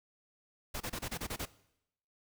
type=noise bursts; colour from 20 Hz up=pink; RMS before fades=-38 dBFS; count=8; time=0.74-1.456 s; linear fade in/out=10 ms; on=65 ms; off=28 ms; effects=noise-tail reverb RT60 0.8 s tail -19 dB re dry